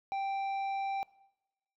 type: tone with tanh clipping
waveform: sine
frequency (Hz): 784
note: G5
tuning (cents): 0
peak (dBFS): -33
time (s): 0.12-1.03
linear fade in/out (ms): 0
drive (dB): 8
effects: noise-tail reverb RT60 0.9 s tail -21 dB re dry